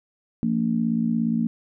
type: harmonic tone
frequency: 57.1 Hz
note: A#1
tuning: 35 cents flat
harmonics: 3 / 4 / 5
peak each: -27 / -21 / -31 dBFS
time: 0.43-1.47 s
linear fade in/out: 0 ms
effects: none